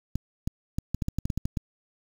clicks, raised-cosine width 5 ms, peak -15 dBFS, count 12, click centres 0.156 / 0.475 / 0.785 / 0.946 / 1.022 / 1.084 / 1.186 / 1.255 / 1.302 / 1.376 / 1.455 / 1.572 s, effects 7-bit

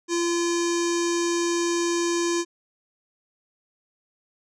square tone with low-pass filter, 342.6 Hz, F4, 33 cents flat, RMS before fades -24 dBFS, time 0.08-2.45 s, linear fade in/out 50 ms, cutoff 6700 Hz, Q 4.6, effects none

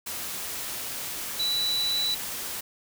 sine tone in noise, 3951 Hz, B7, in tune, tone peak -24 dBFS, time 1.39-2.15 s, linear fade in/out 10 ms, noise white, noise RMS -34 dBFS, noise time 0.06-2.61 s, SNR +7 dB, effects none

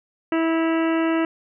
harmonic tone with a mistuned harmonic, 326.4 Hz, E4, 17 cents flat, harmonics 1 / 2 / 3 / 4 / 5 / 6 / 7 / 8 / 9, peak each -19 / -27 / -32 / -31 / -34 / -34 / -39 / -37 / -42 dBFS, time 0.32-1.25 s, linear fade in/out 2 ms, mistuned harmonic 8, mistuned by +54 cents, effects none

